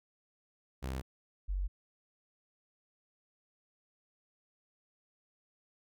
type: tone pair in turn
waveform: sawtooth / sine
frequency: 65.41 / 47.05 Hz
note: C2 / F#1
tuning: 0 / +30 cents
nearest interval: tritone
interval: 570 cents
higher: first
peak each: -32 / -31 dBFS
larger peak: second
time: 0.82-1.02 / 1.48-1.68 s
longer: neither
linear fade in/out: 20 ms
effects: none